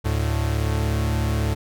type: tone pair together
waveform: 45% pulse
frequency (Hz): 73.42 / 109.81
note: D2 / A2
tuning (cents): 0 / -3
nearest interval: perfect fifth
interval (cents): 697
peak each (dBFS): -23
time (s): 0.04-1.55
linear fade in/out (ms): 20
effects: none